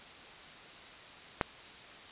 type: click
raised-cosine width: 0.5 ms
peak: -12 dBFS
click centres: 1.412 s
effects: white hiss -50 dBFS RMS until 2.11 s + resampled to 8000 Hz